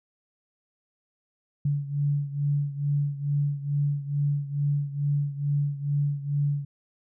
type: beating tone pair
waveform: sine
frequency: 143.1 / 145.4 Hz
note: D3 / D3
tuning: -45 / -17 cents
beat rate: 2.3 Hz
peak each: -25 / -29 dBFS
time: 1.65-6.65 s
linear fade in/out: 5 ms
effects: none